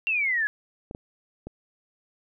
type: exponential sweep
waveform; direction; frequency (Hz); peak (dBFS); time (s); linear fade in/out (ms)
sine; down; 2763 to 1661.2; -22; 0.07-0.47; 0
type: clicks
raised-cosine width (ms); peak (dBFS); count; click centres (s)
2; -23; 3; 0.911 / 0.949 / 1.47
effects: none